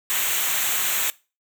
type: noise with comb filter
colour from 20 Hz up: white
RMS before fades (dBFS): -23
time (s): 0.1-1.1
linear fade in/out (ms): 0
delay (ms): 0.2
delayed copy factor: -0.7
effects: noise-tail reverb RT60 0.3 s tail -21 dB re dry